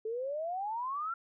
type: exponential sweep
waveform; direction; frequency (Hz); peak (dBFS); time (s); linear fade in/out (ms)
sine; up; 429.7 to 1386; -33; 0.05-1.14; 5
effects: none